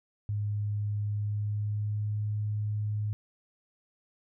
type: tone with pitch glide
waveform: sine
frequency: 103.83 to 105.34 Hz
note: G#2 to G#2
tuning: 0 to +25 cents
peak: -28 dBFS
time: 0.29-3.13 s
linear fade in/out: 0 ms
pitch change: +25 cents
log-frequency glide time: 1.1-2.21 s
effects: none